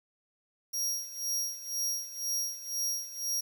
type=tone with tremolo; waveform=sawtooth; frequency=5640 Hz; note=F8; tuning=16 cents sharp; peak=-26 dBFS; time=0.73-3.41 s; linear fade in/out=10 ms; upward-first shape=sine; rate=2 Hz; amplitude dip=80%; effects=9-bit